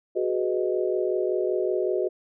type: chord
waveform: sine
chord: G# minor seventh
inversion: third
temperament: equal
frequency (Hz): 370 / 415.3 / 493.9 / 622.3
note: F#4 / G#4 / B4 / D#5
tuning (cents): 0 / 0 / 0 / 0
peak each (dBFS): -25 / -29 / -30 / -30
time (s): 0.15-2.09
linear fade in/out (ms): 20
effects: none